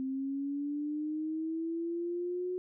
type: linear sweep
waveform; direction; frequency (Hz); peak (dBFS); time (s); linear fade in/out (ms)
sine; up; 261.6 to 366.3; -32; 0-2.58; 0
effects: none